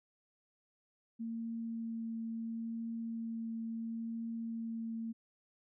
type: tone with vibrato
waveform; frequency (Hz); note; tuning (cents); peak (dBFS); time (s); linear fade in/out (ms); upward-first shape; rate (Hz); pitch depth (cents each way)
sine; 227.8; A#3; -40; -37; 1.19-5.13; 20; triangle; 0.73; 10
effects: none